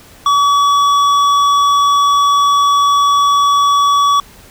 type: tone with hard clipping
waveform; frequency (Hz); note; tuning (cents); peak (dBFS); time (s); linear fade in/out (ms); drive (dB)
triangle; 1138; C#6; +45; -10; 0.26-4.2; 2; 13
effects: pink hiss -41 dBFS RMS until 4.5 s